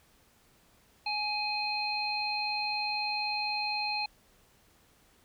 harmonic tone, 836 Hz, G#5, 11 cents sharp, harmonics 1 / 3 / 5, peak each -34 / -34 / -34 dBFS, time 1.06-4.06 s, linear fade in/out 5 ms, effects pink hiss -64 dBFS RMS until 5.24 s

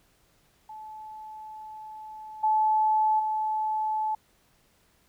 sine tone with level steps, 865 Hz, A5, 30 cents flat, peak -39 / -20 / -25 dBFS, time 0.69-4.15 s, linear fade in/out 5 ms, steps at 2.43 / 3.19 s, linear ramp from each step 10 ms, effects pink hiss -65 dBFS RMS until 5.08 s

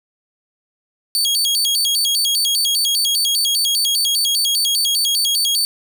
sawtooth tone with vibrato, 3863 Hz, B7, 39 cents flat, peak -12 dBFS, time 1.15-5.65 s, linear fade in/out 0 ms, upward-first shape square, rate 5 Hz, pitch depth 280 cents each way, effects none

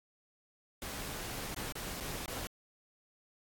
pink noise with dropouts, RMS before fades -41 dBFS, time 0.82-2.47 s, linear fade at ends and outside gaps 0 ms, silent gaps 1.545-1.565 / 1.722-1.754 / 2.001-2.007 / 2.259-2.28 s, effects AAC 64 kbps

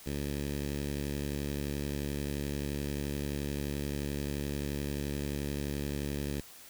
10% pulse tone with notch filter, 71.5 Hz, D2, 46 cents flat, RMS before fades -35 dBFS, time 0.06-6.41 s, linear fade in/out 5 ms, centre 1100 Hz, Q 0.92, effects white hiss -52 dBFS RMS until 6.69 s

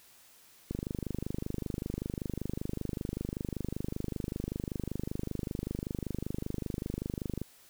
click train, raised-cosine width 3 ms, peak -21 dBFS, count 170, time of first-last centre 0.71-7.416 s, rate 25.2 Hz, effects white hiss -59 dBFS RMS until 7.69 s

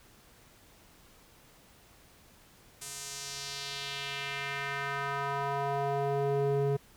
square tone with band-pass filter sweep, 140 Hz, C#3, 18 cents sharp, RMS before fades -33 dBFS, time 2.81-6.77 s, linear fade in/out 10 ms, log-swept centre 8600 to 330 Hz, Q 1.7, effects pink hiss -59 dBFS RMS until 6.96 s

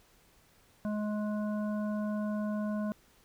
harmonic tone, 210.5 Hz, G#3, 24 cents sharp, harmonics 1 / 3 / 5 / 7, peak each -31 / -39 / -46 / -49 dBFS, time 0.85-2.92 s, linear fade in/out 0 ms, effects pink hiss -64 dBFS RMS until 3.24 s

